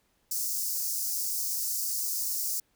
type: high-pass noise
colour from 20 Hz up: white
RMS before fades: -31 dBFS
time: 0.31-2.6 s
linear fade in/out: 5 ms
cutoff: 4900 Hz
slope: 48 dB/octave
effects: pink hiss -71 dBFS RMS until 2.75 s